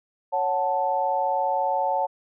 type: chord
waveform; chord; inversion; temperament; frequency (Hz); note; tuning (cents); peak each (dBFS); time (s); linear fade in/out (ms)
sine; F# minor; second; equal; 554.4 / 740 / 880; C#5 / F#5 / A5; 0 / 0 / 0; -27 / -26 / -24; 0.32-2.07; 20
effects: none